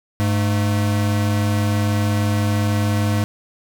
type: tone pair together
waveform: square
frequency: 102.05 / 216 Hz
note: G#2 / A3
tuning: -30 / -32 cents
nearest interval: octave + minor second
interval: 1298 cents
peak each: -18 / -24 dBFS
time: 0.2-3.24 s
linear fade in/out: 0 ms
effects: none